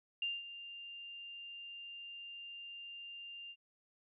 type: tone with ADSR envelope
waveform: sine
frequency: 2794 Hz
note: F7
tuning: in tune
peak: -33 dBFS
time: 0.22-3.56 s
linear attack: 3 ms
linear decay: 200 ms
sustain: -13 dB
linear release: 56 ms
effects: none